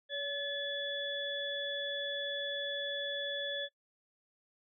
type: tone cluster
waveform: sine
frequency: 566 / 1723 / 3427 Hz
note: C#5 / A6 / A7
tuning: +36 / -37 / -46 cents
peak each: -39 / -39 / -38 dBFS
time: 0.09-3.69 s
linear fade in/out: 50 ms
effects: noise-tail reverb RT60 0.1 s tail -19 dB re dry